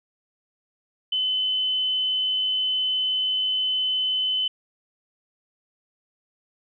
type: tone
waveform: sine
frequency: 3033 Hz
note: F#7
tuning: 42 cents sharp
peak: -21 dBFS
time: 1.12-4.48 s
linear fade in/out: 5 ms
effects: none